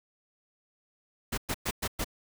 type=noise bursts; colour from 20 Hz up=pink; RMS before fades=-31 dBFS; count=5; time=1.32-2.045 s; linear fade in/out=10 ms; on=57 ms; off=110 ms; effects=none